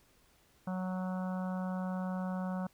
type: harmonic tone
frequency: 185 Hz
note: F#3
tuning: in tune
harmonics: 1 / 3 / 4 / 5 / 6 / 7 / 8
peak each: -34 / -44 / -46 / -48 / -50 / -51 / -52 dBFS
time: 0.67-2.67 s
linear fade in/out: 5 ms
effects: pink hiss -67 dBFS RMS until 2.73 s